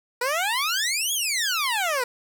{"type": "exponential two-way sweep", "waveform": "15% pulse", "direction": "up then down", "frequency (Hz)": [473.4, 3400, 473.4], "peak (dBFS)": -16, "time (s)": [0.21, 2.04], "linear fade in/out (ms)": 5, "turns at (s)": 1.13, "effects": []}